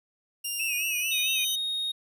10% pulse tone with pitch glide, 2800 to 3053 Hz, F7 to G7, +4 to -46 cents, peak -22 dBFS, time 0.44-1.56 s, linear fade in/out 10 ms, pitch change +150 cents, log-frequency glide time 0.66-1.36 s
sine tone with vibrato, 2567 Hz, E7, 47 cents flat, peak -28 dBFS, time 0.59-1.45 s, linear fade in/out 10 ms, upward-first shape sine, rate 4.5 Hz, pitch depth 76 cents each way
triangle tone, 3729 Hz, A#7, in tune, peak -26 dBFS, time 1.11-1.92 s, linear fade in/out 10 ms
effects none

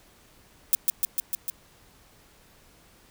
violet noise with echo, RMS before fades -19 dBFS, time 0.73-0.75 s, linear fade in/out 0 ms, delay 150 ms, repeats 5, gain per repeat -2 dB, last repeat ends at 1.5 s, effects pink hiss -57 dBFS RMS until 3.1 s

